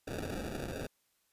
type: noise with sample-and-hold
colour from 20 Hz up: white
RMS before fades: -39 dBFS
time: 0.07-0.87 s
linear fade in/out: 5 ms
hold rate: 1050 Hz
effects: white hiss -75 dBFS RMS until 1.32 s + resampled to 32000 Hz